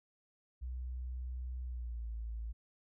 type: tone with pitch glide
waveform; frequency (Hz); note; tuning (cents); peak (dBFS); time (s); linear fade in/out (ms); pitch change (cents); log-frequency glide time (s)
sine; 62.5 to 56; B1 to A1; +21 to +31; -38; 0.61-2.53; 20; -190; 1.64-2.11
effects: none